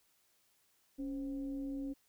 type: tone with frequency modulation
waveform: sine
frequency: 277.2 Hz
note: C#4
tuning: in tune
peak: -37 dBFS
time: 0.98-1.94 s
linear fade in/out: 20 ms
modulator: 245 Hz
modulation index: 0.39
effects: white hiss -73 dBFS RMS until 2.08 s